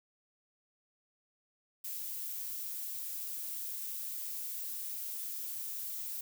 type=noise; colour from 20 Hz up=violet; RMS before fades=-40 dBFS; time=1.84-6.21 s; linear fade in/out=5 ms; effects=none